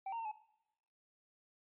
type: tone with pitch steps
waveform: triangle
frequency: 775 / 922 / 908 / 855 Hz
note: G5 / A#5 / A#5 / A5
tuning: -20 / -19 / -46 / -50 cents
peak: -37 dBFS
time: 0.06-0.316 s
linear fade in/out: 5 ms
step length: 64 ms
effects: noise-tail reverb RT60 0.8 s tail -19 dB re dry + resampled to 8000 Hz